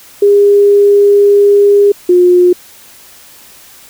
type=tone pair in turn; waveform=sine; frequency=405.8 / 357.5 Hz; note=G#4 / F4; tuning=-40 / +41 cents; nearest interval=major second; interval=219 cents; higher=first; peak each=-3 dBFS; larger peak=neither; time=0.22-1.92 / 2.09-2.53 s; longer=first; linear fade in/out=5 ms; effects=white hiss -38 dBFS RMS until 3.89 s